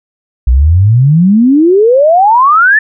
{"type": "exponential sweep", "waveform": "sine", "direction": "up", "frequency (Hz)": [57.9, 1802], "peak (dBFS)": -3, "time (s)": [0.47, 2.79], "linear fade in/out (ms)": 5, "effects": []}